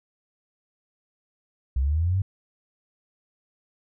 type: linear sweep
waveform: sine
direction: up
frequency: 61.74 to 99.5 Hz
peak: -20 dBFS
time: 1.76-2.22 s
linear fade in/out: 5 ms
effects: none